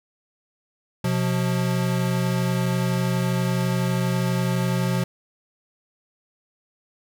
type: tone pair together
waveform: square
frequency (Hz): 125.9 / 178.05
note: B2 / F3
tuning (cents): +34 / +34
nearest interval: tritone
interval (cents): 600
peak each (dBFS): -24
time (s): 1.04-5.04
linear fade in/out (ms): 5
effects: none